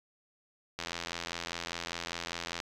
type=click train; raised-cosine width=0.2 ms; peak=-18 dBFS; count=155; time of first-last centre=0.79-2.602 s; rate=85 Hz; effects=resampled to 24000 Hz